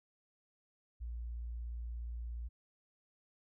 sine tone, 58.5 Hz, A#1, 7 cents sharp, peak -39 dBFS, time 1-2.49 s, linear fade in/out 20 ms, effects none

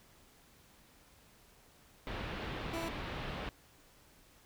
pink low-pass noise, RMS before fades -41 dBFS, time 2.07-3.49 s, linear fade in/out 0 ms, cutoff 3600 Hz, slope 24 dB/octave
20% pulse tone, 330.9 Hz, E4, 7 cents sharp, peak -33 dBFS, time 2.73-2.89 s, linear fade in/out 10 ms
effects pink hiss -63 dBFS RMS until 4.45 s

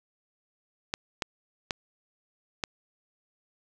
clicks, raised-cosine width 0.2 ms, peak -11 dBFS, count 4, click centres 0.939 / 1.222 / 1.708 / 2.638 s, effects none

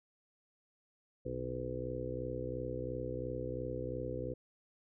harmonic tone, 62.9 Hz, B1, 32 cents sharp, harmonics 1 / 2 / 4 / 5 / 6 / 7 / 8, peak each -46 / -43 / -47 / -46 / -46 / -45 / -41 dBFS, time 1.25-4.34 s, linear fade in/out 10 ms, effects none

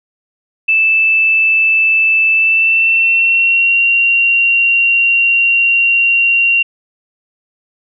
sine tone with pitch glide, 2637 to 2757 Hz, E7 to F7, 0 to -23 cents, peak -8 dBFS, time 0.68-6.63 s, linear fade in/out 10 ms, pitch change +77 cents, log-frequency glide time 2.33-3.81 s, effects none

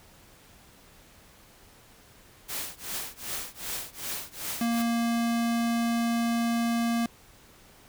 white noise with tremolo, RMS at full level -32 dBFS, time 2.48-4.83 s, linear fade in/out 20 ms, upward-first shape triangle, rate 2.6 Hz, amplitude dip 100%
square tone, 233.1 Hz, A#3, in tune, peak -25 dBFS, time 4.61-7.06 s, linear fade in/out 2 ms
effects pink hiss -55 dBFS RMS until 7.88 s

